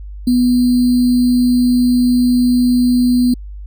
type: tone with sample-and-hold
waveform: sine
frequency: 246.9 Hz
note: B3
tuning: in tune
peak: -9 dBFS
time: 0.27-3.34 s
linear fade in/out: 5 ms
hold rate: 4410 Hz
effects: added 50 Hz sine -27 dBFS peak until 3.66 s